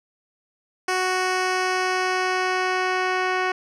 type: tone with low-pass filter sweep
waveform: 10% pulse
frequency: 370 Hz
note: F#4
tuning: in tune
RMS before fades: -23 dBFS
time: 0.88-3.52 s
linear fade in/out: 5 ms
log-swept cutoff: 8000 to 3300 Hz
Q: 0.83
effects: none